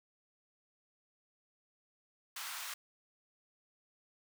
pink high-pass noise, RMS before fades -43 dBFS, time 2.36-2.74 s, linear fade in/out 5 ms, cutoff 1000 Hz, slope 24 dB/octave, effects none

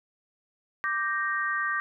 sine chord, G minor, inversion second, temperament equal, 1174.7 / 1568 / 1864.7 Hz, D6 / G6 / Bb6, 0 / 0 / 0 cents, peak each -30 dBFS, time 0.84-1.8 s, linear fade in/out 0 ms, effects none

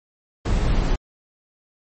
brown noise, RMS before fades -19 dBFS, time 0.45-0.96 s, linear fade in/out 10 ms, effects MP3 32 kbps

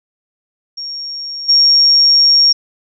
sine tone with level steps, 5550 Hz, F8, 12 cents flat, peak -22 / -6 dBFS, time 0.77-2.53 s, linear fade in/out 10 ms, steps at 1.48 s, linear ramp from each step 20 ms, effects none

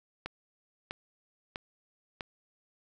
click train, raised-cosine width 0.3 ms, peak -20 dBFS, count 4, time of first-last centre 0.26-2.208 s, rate 1.54 Hz, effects none

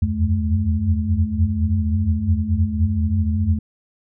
sine tone cluster, 80.1 / 84.4 / 90.1 / 93.6 / 214.8 Hz, E2 / E2 / F#2 / F#2 / A3, -49 / +41 / -45 / +20 / -41 cents, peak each -23 dBFS, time 0.02-3.59 s, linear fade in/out 5 ms, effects none

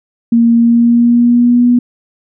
sine tone with pitch glide, 232.8 to 243.4 Hz, A#3 to B3, -2 to -25 cents, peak -5 dBFS, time 0.32-1.79 s, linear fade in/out 5 ms, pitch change +77 cents, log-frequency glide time 0.55-1.67 s, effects none

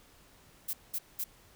violet noise bursts, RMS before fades -34 dBFS, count 3, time 0.68-1.242 s, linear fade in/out 10 ms, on 54 ms, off 200 ms, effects pink hiss -60 dBFS RMS until 1.55 s

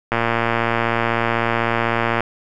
click train, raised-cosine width 0.5 ms, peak -3 dBFS, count 243, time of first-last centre 0.12-2.206 s, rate 116 Hz, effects none

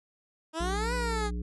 15% pulse exponential two-way sweep, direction up then down, 311.7 to 500 to 406.3 Hz, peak -24 dBFS, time 0.53-1.31 s, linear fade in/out 50 ms, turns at 0.94 s
harmonic tone, 59.5 Hz, A#1, 36 cents sharp, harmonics 1 / 3 / 5 / 7, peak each -31 / -38 / -44 / -47 dBFS, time 0.6-1.42 s, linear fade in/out 5 ms
effects resampled to 24000 Hz

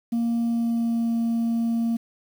sine tone with pitch glide, 233.1 to 230.8 Hz, A#3 to A#3, 0 to -17 cents, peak -18 dBFS, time 0.12-1.97 s, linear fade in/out 10 ms, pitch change -17 cents, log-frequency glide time 0.43-1.14 s, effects tanh soft clip ceiling -20 dBFS + 8-bit

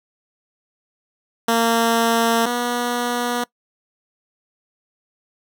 10% pulse tone pair in turn, 230 / 242.2 Hz, A#3 / B3, -23 / -34 cents, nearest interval minor second, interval 89 cents, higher second, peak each -7 / -12 dBFS, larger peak first, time 1.48-2.46 / 2.46-3.44 s, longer neither, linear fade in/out 5 ms, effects noise-tail reverb RT60 0.1 s tail -22 dB re dry

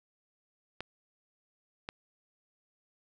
clicks, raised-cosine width 0.3 ms, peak -21 dBFS, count 2, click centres 0.806 / 1.889 s, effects none

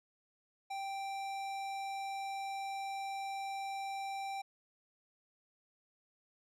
sine tone with tanh clipping, 784 Hz, G5, in tune, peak -40 dBFS, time 0.7-4.42 s, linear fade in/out 10 ms, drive 18 dB, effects none

